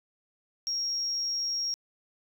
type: tone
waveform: sine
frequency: 5588 Hz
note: F8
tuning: in tune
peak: -27 dBFS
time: 0.67-1.74 s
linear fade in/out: 0 ms
effects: tanh soft clip ceiling -23 dBFS + 11-bit